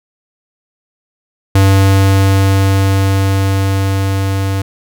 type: tone with level ramp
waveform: square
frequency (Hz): 97.2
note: G2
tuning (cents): -14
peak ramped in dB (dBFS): -6 to -14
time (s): 1.55-4.62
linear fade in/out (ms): 5
effects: none